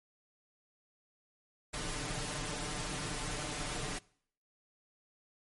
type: noise with comb filter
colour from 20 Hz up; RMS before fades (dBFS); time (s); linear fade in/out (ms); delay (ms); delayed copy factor
pink; -38; 1.73-3.99; 10; 6.7; +1
effects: noise-tail reverb RT60 0.6 s tail -23 dB re dry + MP3 48 kbps